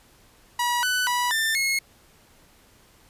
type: tone with pitch steps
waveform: sawtooth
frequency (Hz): 966 / 1496 / 978 / 1786 / 2168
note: B5 / F#6 / B5 / A6 / C#7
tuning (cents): -39 / +19 / -17 / +25 / -39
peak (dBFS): -18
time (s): 0.59-1.79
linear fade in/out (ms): 5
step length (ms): 240
effects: pink hiss -56 dBFS RMS until 3.09 s + resampled to 32000 Hz